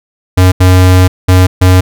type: tone bursts at uneven times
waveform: square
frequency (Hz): 92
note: F#2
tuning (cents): -9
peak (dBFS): -3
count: 4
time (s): 0.37-0.52 / 0.6-1.08 / 1.28-1.47 / 1.61-1.81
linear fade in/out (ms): 10
effects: none